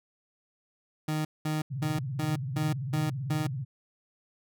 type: tone bursts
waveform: 30% pulse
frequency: 154.4 Hz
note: D#3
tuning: 13 cents flat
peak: -25 dBFS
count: 7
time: 1.08-3.47 s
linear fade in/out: 5 ms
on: 170 ms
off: 200 ms
type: tone with vibrato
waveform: sine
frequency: 132.3 Hz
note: C3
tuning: 20 cents sharp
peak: -31 dBFS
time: 1.7-3.65 s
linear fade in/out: 20 ms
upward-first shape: sine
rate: 18 Hz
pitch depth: 200 cents each way
effects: none